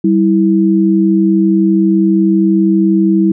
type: tone pair together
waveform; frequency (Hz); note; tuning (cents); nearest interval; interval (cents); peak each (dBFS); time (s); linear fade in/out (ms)
sine; 194 / 326.3; G3 / E4; -18 / -18; major sixth; 900; -10; 0.04-3.32; 5
effects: none